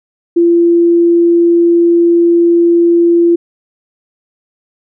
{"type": "tone", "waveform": "sine", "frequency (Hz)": 341.5, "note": "F4", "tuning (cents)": -39, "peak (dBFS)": -5, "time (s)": [0.36, 3.36], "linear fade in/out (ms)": 10, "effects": []}